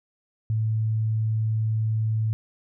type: tone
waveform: sine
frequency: 110 Hz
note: A2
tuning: in tune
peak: -21 dBFS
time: 0.5-2.33 s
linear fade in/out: 0 ms
effects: none